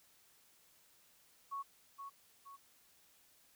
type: tone with echo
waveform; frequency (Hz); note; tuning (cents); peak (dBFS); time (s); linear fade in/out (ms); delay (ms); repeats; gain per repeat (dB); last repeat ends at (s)
sine; 1109; C#6; 0; -39; 1.51-1.63; 20; 470; 2; -6; 2.57
effects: white hiss -68 dBFS RMS until 3.55 s